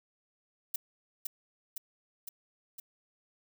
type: noise with echo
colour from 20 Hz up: violet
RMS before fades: -32 dBFS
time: 0.74-0.76 s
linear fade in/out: 5 ms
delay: 510 ms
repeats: 4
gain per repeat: -3 dB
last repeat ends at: 2.8 s
effects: none